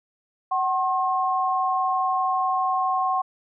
sine tone pair together, 752 / 1072.7 Hz, F#5 / C6, +28 / +43 cents, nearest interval tritone, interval 615 cents, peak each -23 dBFS, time 0.51-3.22 s, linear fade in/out 10 ms, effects none

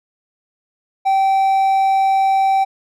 triangle tone, 775 Hz, G5, 20 cents flat, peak -10 dBFS, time 1.05-2.65 s, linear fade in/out 20 ms, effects none

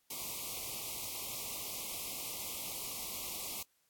white band-stop noise, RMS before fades -41 dBFS, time 0.1-3.63 s, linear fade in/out 5 ms, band 1200 to 2100 Hz, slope 96 dB/octave, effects white hiss -75 dBFS RMS until 3.89 s + AAC 64 kbps

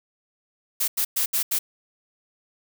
blue noise bursts at uneven times, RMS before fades -23 dBFS, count 5, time 0.8-0.88 / 0.97-1.05 / 1.16-1.26 / 1.33-1.43 / 1.51-1.59 s, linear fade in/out 10 ms, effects none

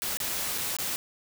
white noise with dropouts, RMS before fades -31 dBFS, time 0.02-0.96 s, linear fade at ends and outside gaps 0 ms, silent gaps 0.171-0.202 / 0.578-0.582 / 0.767-0.786 s, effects none

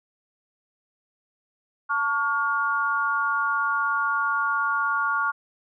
sine tone cluster, 890 / 1127 / 1418 Hz, A5 / C#6 / F6, +20 / +28 / +26 cents, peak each -31 / -25 / -24 dBFS, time 1.89-5.32 s, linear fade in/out 20 ms, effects none

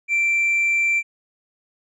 sine tone with tanh clipping, 2349 Hz, D7, in tune, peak -17 dBFS, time 0.08-1.03 s, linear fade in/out 50 ms, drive 1 dB, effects none

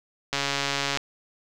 click train, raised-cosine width 0.2 ms, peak -8 dBFS, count 91, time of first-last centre 0.33-0.973 s, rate 140 Hz, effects none

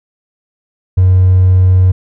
triangle tone with hard clipping, 92.5 Hz, F#2, in tune, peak -5 dBFS, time 0.97-1.92 s, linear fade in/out 10 ms, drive 4 dB, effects none

